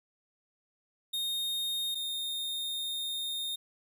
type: tone pair in turn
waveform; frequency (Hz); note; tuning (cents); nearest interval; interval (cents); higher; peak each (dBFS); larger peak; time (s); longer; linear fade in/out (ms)
45% pulse; 3700 / 3677; A#7 / A#7; -14 / -24; unison; 10; first; -31 / -33; first; 1.13-1.95 / 1.95-3.56; second; 10
effects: none